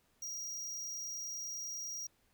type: tone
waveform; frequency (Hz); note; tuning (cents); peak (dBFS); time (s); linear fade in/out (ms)
square; 5710; F8; +37; -40; 0.22-2.07; 5
effects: pink hiss -73 dBFS RMS until 2.33 s